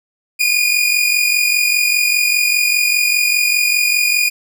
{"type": "tone pair together", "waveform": "sawtooth", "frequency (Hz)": [2420, 2465], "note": ["D#7", "D#7"], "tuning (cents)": [-49, -17], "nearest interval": "unison", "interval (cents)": 32, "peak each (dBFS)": -12, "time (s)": [0.39, 4.3], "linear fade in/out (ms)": 20, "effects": []}